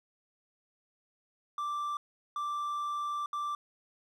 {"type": "tone bursts at uneven times", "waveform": "triangle", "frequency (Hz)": 1174.7, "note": "D6", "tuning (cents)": 0, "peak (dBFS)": -30, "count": 3, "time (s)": [[1.58, 1.97], [2.36, 3.26], [3.33, 3.55]], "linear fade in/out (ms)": 2, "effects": []}